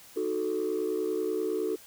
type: chord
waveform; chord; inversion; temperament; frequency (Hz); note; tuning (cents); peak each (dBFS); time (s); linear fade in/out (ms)
sine; D# diminished; none; equal; 311.1 / 370 / 440; D#4 / F#4 / A4; 0 / 0 / 0; -33 / -30 / -29; 0.16-1.76; 10
effects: tanh soft clip ceiling -22 dBFS + white hiss -52 dBFS RMS until 1.86 s